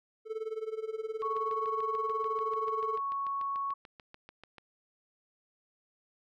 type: tone with tremolo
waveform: triangle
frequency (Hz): 440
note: A4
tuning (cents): 0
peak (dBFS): -29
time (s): 0.25-3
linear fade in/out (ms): 50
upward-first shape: sine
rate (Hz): 19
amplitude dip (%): 85
type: tone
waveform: sine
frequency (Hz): 1108.7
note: C#6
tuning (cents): 0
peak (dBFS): -31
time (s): 1.22-3.74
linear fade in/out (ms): 10
type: click train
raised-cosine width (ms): 0.3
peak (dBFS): -33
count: 24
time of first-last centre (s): 1.22-4.583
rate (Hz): 6.84
effects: none